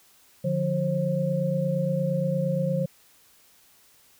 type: tone cluster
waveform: sine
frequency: 148.6 / 177.2 / 534 Hz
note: D3 / F3 / C5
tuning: +21 / +25 / +35 cents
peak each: -27 dBFS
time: 0.44-2.86 s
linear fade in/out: 10 ms
effects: white hiss -58 dBFS RMS until 4.19 s